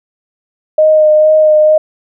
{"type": "tone with vibrato", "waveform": "sine", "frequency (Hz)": 617, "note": "D#5", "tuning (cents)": -15, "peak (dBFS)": -4, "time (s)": [0.78, 1.78], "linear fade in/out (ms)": 5, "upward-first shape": "sine", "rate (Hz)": 2.2, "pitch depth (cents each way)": 16, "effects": []}